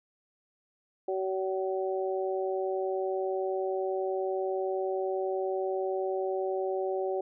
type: harmonic tone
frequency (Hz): 189.6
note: F#3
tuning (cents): +43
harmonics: 2 / 3 / 4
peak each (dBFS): -30 / -34 / -36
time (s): 1.08-7.21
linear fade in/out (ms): 5
effects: none